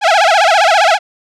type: tone with vibrato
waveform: sawtooth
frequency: 739 Hz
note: F#5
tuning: 2 cents flat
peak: -3 dBFS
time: 0.01-0.99 s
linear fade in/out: 50 ms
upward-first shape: sine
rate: 15 Hz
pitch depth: 240 cents each way
effects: low-pass 5000 Hz 12 dB/octave